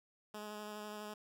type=tone with vibrato; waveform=10% pulse; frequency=210.5 Hz; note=G#3; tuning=24 cents sharp; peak=-36 dBFS; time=0.34-1.14 s; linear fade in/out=5 ms; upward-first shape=square; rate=12 Hz; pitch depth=11 cents each way; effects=none